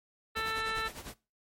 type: harmonic tone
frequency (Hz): 443.6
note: A4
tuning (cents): +14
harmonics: 1 / 2 / 3 / 4 / 5 / 6 / 7 / 8 / 9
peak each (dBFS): -41 / -43 / -35 / -37 / -45 / -42 / -49 / -50 / -41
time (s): 0.35-0.89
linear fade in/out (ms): 20
type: noise with tremolo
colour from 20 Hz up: pink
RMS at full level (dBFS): -42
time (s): 0.36-1.14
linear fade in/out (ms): 5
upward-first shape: sine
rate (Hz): 10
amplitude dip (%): 70
effects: noise-tail reverb RT60 0.3 s tail -21 dB re dry + MP3 64 kbps